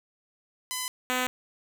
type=tone pair in turn; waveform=5% pulse; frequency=1011 / 252.8 Hz; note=B5 / B3; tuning=+40 / +41 cents; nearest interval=2 octaves; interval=2399 cents; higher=first; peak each=-18 / -14 dBFS; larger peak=second; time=0.71-0.88 / 1.1-1.27 s; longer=neither; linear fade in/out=0 ms; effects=none

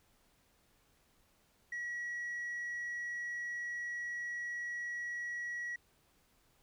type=tone; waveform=sine; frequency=1922 Hz; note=B6; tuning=48 cents flat; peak=-35 dBFS; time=1.72-5.76 s; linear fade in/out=5 ms; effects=tanh soft clip ceiling -36 dBFS + pink hiss -71 dBFS RMS until 6.62 s

